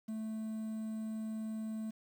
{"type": "tone with quantisation", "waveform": "triangle", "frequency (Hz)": 219.2, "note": "A3", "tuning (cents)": -6, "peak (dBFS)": -35, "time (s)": [0.08, 1.91], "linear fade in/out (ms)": 10, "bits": 10, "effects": []}